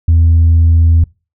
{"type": "tone", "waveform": "sine", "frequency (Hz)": 82.41, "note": "E2", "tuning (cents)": 0, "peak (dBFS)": -3, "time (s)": [0.08, 1.04], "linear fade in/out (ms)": 5, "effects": ["noise-tail reverb RT60 0.3 s tail -26 dB re dry", "tanh soft clip ceiling -3 dBFS"]}